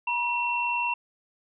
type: tone pair together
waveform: sine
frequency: 960 / 2715 Hz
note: B5 / F7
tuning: -49 / -50 cents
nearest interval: octave + tritone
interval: 1799 cents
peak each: -27 dBFS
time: 0.07-0.94 s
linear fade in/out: 5 ms
effects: none